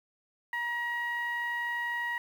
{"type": "tone with low-pass filter", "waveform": "sawtooth", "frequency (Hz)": 952, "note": "A#5", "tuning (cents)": 36, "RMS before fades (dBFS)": -33, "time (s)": [0.53, 2.18], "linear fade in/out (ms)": 2, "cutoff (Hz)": 2000, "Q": 4.9, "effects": ["9-bit"]}